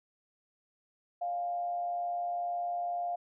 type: tone with frequency modulation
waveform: sine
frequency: 701 Hz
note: F5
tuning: 6 cents sharp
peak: -31 dBFS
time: 1.21-3.16 s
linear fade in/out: 10 ms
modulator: 126 Hz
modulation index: 0.27
effects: none